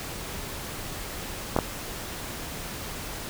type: clicks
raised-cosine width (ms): 1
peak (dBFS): -7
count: 2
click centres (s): 1.564 / 1.588
effects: pink hiss -36 dBFS RMS until 3.29 s